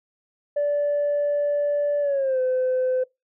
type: tone with pitch glide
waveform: sine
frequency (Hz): 581 to 511.7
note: D5 to C5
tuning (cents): -19 to -39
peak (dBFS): -18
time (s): 0.56-3.04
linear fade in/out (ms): 10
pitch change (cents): -220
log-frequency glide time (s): 2.01-2.4
effects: noise-tail reverb RT60 0.2 s tail -24 dB re dry + tanh soft clip ceiling -17 dBFS